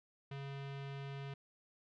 square tone with low-pass filter, 138.59 Hz, C#3, in tune, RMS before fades -45 dBFS, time 0.31-1.34 s, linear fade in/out 5 ms, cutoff 3100 Hz, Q 1.7, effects none

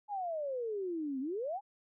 sine exponential two-way sweep, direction down then up, 852 to 255.3 to 852 Hz, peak -34 dBFS, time 0.08-1.61 s, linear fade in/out 50 ms, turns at 1.2 s, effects none

